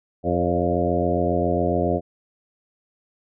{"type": "harmonic tone with a mistuned harmonic", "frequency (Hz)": 87.31, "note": "F2", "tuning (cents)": 0, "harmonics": [1, 2, 3, 4, 5, 6, 7, 8], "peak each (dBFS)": [-27, -27, -27, -27, -27, -27, -27, -27], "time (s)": [0.23, 2.01], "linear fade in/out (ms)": 50, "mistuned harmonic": 6, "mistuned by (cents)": 43, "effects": []}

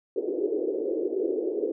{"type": "band-pass noise", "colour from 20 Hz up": "white", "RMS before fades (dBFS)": -28, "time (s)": [0.16, 1.72], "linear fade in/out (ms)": 5, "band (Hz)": [330, 460], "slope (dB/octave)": 48, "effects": []}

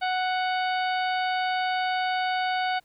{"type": "harmonic tone with a mistuned harmonic", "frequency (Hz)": 740, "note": "F#5", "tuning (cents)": 0, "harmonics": [1, 2, 3, 4, 5, 6], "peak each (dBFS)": [-25, -31, -35, -37, -39, -41], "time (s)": [0.01, 2.8], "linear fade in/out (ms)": 20, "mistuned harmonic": 6, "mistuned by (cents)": 44, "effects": ["pink hiss -65 dBFS RMS until 2.84 s"]}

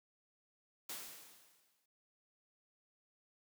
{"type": "noise with exponential decay", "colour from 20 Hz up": "white", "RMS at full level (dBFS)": -43, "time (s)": [0.89, 1.86], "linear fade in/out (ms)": 5, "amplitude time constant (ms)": 210, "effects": ["high-pass 150 Hz 12 dB/octave"]}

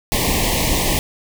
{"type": "band-stop noise", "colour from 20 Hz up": "pink", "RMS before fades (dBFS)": -18, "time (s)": [0.12, 0.99], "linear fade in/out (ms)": 0, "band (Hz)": [1100, 1800], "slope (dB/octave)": 96, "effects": []}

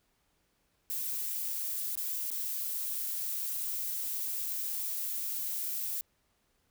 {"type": "noise with dropouts", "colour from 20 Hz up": "violet", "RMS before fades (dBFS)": -35, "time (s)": [0.9, 6.01], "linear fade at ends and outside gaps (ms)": 0, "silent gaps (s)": [[1.954, 1.975], [2.303, 2.314]], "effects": ["pink hiss -74 dBFS RMS until 6.7 s"]}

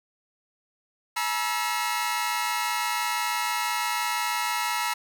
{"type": "tone cluster", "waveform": "sawtooth", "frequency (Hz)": [853, 959, 1320, 2153], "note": ["G#5", "A#5", "E6", "C7"], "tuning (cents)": [46, 49, 2, 49], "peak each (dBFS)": [-29, -25, -27, -30], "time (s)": [1.16, 4.94], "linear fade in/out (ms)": 10, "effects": ["9-bit"]}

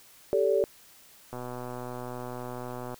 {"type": "chord", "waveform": "sine", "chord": "G suspended second", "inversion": "none", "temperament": "equal with one note detuned", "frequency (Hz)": [392, 440, 572.6], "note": ["G4", "A4", "D5"], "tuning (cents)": [0, 0, -44], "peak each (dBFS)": -26, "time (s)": [0.33, 0.64], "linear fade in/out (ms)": 0}
{"type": "click train", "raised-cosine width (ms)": 1, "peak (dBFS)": -24, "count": 201, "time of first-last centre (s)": [1.33, 2.943], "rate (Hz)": 124}
{"effects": ["white hiss -55 dBFS RMS until 2.99 s"]}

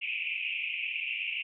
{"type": "band-pass noise", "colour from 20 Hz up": "white", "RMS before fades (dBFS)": -34, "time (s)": [0.01, 1.43], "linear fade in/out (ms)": 20, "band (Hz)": [2300, 2800], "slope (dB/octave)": 96, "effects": []}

